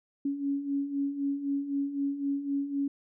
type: beating tone pair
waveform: sine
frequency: 277.2 / 281.1 Hz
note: C#4 / C#4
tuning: 0 / +24 cents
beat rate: 3.9 Hz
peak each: -35 / -29 dBFS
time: 0.25-2.88 s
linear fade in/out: 5 ms
effects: none